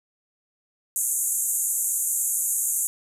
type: band-pass noise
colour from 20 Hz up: pink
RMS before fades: -25 dBFS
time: 0.96-2.87 s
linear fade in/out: 0 ms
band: 6700 to 13000 Hz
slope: 96 dB/octave
effects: none